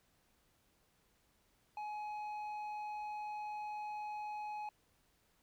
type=tone with low-pass filter; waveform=square; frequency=842 Hz; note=G#5; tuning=24 cents sharp; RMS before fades=-43 dBFS; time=1.77-4.69 s; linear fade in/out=2 ms; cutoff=2000 Hz; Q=0.91; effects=pink hiss -74 dBFS RMS until 5.42 s